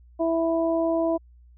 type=harmonic tone; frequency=329.6 Hz; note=E4; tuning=in tune; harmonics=1 / 2 / 3; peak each=-24 / -23 / -34 dBFS; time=0.19-1.18 s; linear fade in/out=20 ms; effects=added 60 Hz sine -49 dBFS peak until 1.57 s